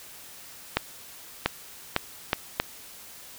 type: accelerating click train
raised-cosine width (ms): 0.3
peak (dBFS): -5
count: 5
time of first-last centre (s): 0.77-2.6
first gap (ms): 690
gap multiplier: 0.73
effects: white hiss -46 dBFS RMS until 3.38 s